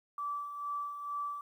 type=tone with tremolo; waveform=sine; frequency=1159 Hz; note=D6; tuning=23 cents flat; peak=-33 dBFS; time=0.18-1.41 s; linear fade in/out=2 ms; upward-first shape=sine; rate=2.2 Hz; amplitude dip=55%; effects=11-bit